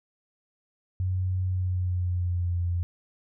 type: tone with pitch glide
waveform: sine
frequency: 92.5 to 87.31 Hz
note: F#2 to F2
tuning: 0 to 0 cents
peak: -24 dBFS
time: 1-2.83 s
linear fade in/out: 0 ms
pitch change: -100 cents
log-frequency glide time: 1.47-2.59 s
effects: none